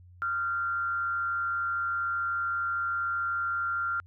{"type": "tone with frequency modulation", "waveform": "sine", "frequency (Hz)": 1384, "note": "F6", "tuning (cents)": -16, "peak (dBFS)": -27, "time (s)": [0.22, 4], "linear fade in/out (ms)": 0, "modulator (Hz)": 141, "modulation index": 0.42, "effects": ["added 89 Hz sine -50 dBFS peak until 4.06 s"]}